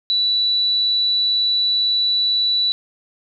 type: tone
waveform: sine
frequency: 3951 Hz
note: B7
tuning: in tune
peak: -15 dBFS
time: 0.1-2.72 s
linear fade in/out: 0 ms
effects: none